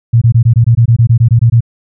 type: tone bursts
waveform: sine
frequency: 116.54 Hz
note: A#2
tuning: in tune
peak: -3 dBFS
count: 14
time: 0.13-1.607 s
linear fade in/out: 10 ms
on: 86 ms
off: 21 ms
effects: none